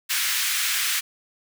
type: high-pass noise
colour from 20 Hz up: pink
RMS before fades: -24 dBFS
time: 0.09-1.01 s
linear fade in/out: 20 ms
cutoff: 1600 Hz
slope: 24 dB/octave
effects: none